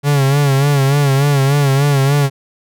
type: tone with vibrato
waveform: 45% pulse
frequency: 139.9 Hz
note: C#3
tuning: 16 cents sharp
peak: -10 dBFS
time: 0.03-2.3 s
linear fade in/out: 50 ms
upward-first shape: sine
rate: 3.4 Hz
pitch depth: 67 cents each way
effects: none